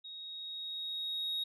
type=tone with level ramp; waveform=sine; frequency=3766 Hz; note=A#7; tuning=17 cents sharp; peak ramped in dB=-44 to -30 dBFS; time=0.04-1.44 s; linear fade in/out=10 ms; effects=tanh soft clip ceiling -31 dBFS